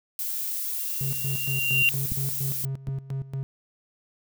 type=noise; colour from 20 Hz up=violet; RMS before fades=-30 dBFS; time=0.19-2.65 s; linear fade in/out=0 ms
type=tone with exponential growth; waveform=sine; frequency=2771 Hz; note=F7; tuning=14 cents flat; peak=-16 dBFS; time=0.78-1.89 s; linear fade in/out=0 ms; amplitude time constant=240 ms
type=tone with tremolo; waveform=triangle; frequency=135.1 Hz; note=C#3; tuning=44 cents flat; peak=-25 dBFS; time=1.01-3.43 s; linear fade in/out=0 ms; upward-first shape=square; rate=4.3 Hz; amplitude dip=80%
type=clicks; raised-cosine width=5 ms; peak=-17 / -24 dBFS; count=2; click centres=2.12 / 2.886 s
effects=none